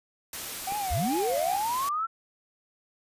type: noise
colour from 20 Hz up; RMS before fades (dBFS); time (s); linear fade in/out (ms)
white; -36; 0.33-1.89; 2
type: tone with vibrato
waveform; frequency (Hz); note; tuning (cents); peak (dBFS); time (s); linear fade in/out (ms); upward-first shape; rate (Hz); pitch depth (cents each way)
triangle; 754; F#5; +32; -27; 0.67-1.57; 5; triangle; 2.5; 210
type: click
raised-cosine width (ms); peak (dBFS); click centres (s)
2; -28; 0.722
type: linear sweep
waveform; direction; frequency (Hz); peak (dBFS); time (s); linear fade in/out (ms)
sine; up; 43.42 to 1361; -26; 0.9-2.07; 20
effects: resampled to 32000 Hz